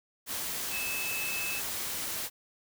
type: tone in noise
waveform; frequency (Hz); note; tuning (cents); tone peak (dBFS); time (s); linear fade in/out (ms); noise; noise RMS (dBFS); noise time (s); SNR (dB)
sine; 2608; E7; -19; -34; 0.7-1.62; 50; white; -35; 0.26-2.3; -2
effects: none